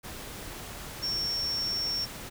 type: tone in noise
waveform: sine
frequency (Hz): 5480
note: F8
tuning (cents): -34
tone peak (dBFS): -28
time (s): 1.02-2.06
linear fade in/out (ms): 20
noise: pink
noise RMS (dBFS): -41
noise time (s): 0.03-2.3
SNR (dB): +10
effects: none